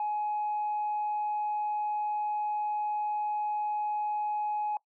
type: tone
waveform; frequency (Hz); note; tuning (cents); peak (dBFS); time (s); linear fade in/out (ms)
sine; 841; G#5; +22; -27; 0-4.77; 2
effects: noise-tail reverb RT60 0.1 s tail -22 dB re dry + tanh soft clip ceiling -25 dBFS